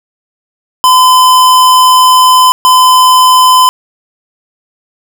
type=tone bursts at uneven times; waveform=square; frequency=1018 Hz; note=C6; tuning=48 cents flat; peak=-3 dBFS; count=2; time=0.84-2.52 / 2.65-3.69 s; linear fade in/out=0 ms; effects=none